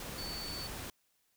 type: tone in noise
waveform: sine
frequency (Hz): 4492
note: C#8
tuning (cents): +22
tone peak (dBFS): -41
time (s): 0.18-0.67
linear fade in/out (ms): 2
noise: pink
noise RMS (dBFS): -43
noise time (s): 0-0.9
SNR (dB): -1
effects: white hiss -75 dBFS RMS until 1.36 s